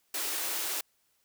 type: high-pass noise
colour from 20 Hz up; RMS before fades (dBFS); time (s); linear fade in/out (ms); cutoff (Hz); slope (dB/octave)
white; -33; 0.14-0.81; 5; 280; 96
effects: white hiss -72 dBFS RMS until 1.24 s